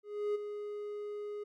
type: tone with ADSR envelope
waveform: triangle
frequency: 415.3 Hz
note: G#4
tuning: in tune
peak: -27 dBFS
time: 0.03-1.44 s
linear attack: 320 ms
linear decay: 16 ms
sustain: -9 dB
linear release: 11 ms
effects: none